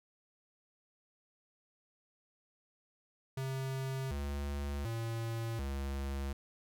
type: tone with pitch steps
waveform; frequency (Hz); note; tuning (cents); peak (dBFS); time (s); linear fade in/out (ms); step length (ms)
square; 133.1 / 71.1 / 114.4 / 68.8; C3 / C#2 / A#2 / C#2; +30 / +45 / -32 / -12; -36; 3.37-6.33; 5; 740
effects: none

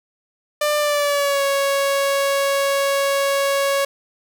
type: tone with pitch glide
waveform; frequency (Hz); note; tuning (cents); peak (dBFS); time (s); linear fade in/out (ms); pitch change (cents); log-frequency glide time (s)
sawtooth; 595 to 555.2; D5 to C#5; +22 to +3; -13; 0.61-3.85; 5; -119; 0.78-1.43
effects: 9-bit

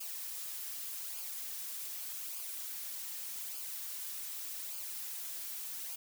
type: noise with flanger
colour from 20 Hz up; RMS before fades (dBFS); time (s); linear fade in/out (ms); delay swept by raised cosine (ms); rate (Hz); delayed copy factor
blue; -42; 0-5.96; 10; 0.52 to 5.82; 0.84; -0.55
effects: none

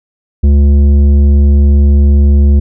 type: tone with tanh clipping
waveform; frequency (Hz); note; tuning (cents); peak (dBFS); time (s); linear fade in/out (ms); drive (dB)
triangle; 71.2; C#2; +47; -5; 0.43-2.6; 10; 14
effects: none

